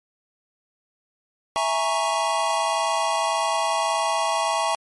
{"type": "chord", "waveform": "square", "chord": "A# half-diminished seventh", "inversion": "second", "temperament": "equal", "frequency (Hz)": [659.3, 830.6, 932.3, 1108.7], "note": ["E5", "G#5", "A#5", "C#6"], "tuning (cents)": [0, 0, 0, 0], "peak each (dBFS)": -27, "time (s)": [1.56, 4.75], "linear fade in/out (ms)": 0, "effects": ["MP3 48 kbps"]}